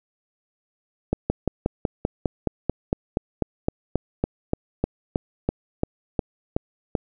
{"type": "slowing click train", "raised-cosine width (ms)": 2, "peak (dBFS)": -7, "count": 23, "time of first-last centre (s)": [1.13, 6.952], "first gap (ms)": 170, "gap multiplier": 1.04, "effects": []}